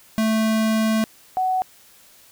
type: tone pair in turn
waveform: square / sine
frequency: 220 / 746.4 Hz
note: A3 / F#5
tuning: 0 / +15 cents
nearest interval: octave + major sixth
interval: 2115 cents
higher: second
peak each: -18 dBFS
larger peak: neither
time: 0.18-1.04 / 1.37-1.62 s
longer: first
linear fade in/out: 0 ms
effects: white hiss -51 dBFS RMS until 2.31 s